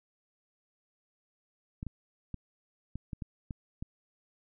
clicks, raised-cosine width 5 ms, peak -25 dBFS, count 8, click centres 1.829 / 1.867 / 2.343 / 2.956 / 3.132 / 3.222 / 3.508 / 3.825 s, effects none

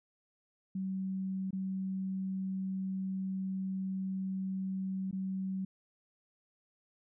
sine tone with dropouts, 190.2 Hz, F#3, 48 cents sharp, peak -33 dBFS, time 0.75-5.65 s, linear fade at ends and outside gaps 5 ms, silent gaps 1.508-1.529 / 5.112-5.127 s, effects none

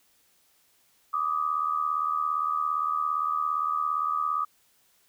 sine tone pair together, 1170.5 / 1248 Hz, D6 / D#6, -6 / +5 cents, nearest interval minor second, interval 111 cents, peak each -28 / -27 dBFS, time 1.13-4.45 s, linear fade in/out 10 ms, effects white hiss -65 dBFS RMS until 5.08 s

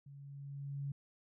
sine tone with level ramp, 140.3 Hz, C#3, 21 cents sharp, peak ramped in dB -51 to -36 dBFS, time 0.06-0.92 s, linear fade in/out 5 ms, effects none

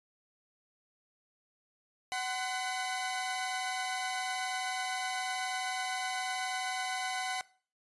sawtooth tone cluster, 749 / 1032 / 1490 / 2025 Hz, F#5 / C6 / F#6 / B6, +21 / -24 / +12 / +43 cents, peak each -31 / -40 / -40 / -36 dBFS, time 2.12-7.41 s, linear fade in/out 0 ms, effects noise-tail reverb RT60 0.4 s tail -19 dB re dry + resampled to 24000 Hz

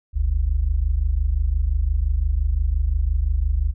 sine tone pair together, 46.22 / 72 Hz, F#1 / D2, -1 / -34 cents, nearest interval minor sixth, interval 767 cents, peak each -20 dBFS, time 0.13-3.74 s, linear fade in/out 50 ms, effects none

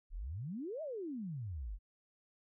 sine exponential two-way sweep, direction up then down, 32.7 to 659.3 to 40.96 Hz, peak -39 dBFS, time 0.1-1.79 s, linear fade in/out 50 ms, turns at 0.82 s, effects none

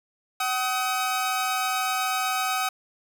sawtooth tone pair together, 757.4 / 1265 Hz, F#5 / D#6, +40 / +28 cents, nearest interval major sixth, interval 888 cents, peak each -23 dBFS, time 0.4-2.69 s, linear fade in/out 5 ms, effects 8-bit

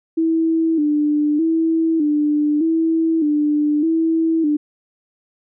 sine tone with vibrato, 311.1 Hz, D#4, in tune, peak -14 dBFS, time 0.17-4.57 s, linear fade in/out 10 ms, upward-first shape square, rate 0.82 Hz, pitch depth 78 cents each way, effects none

